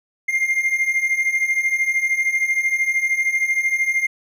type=beating tone pair; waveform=triangle; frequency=2102 / 2115 Hz; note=C7 / C7; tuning=+7 / +18 cents; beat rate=13 Hz; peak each=-21 / -17 dBFS; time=0.28-4.07 s; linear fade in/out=10 ms; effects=none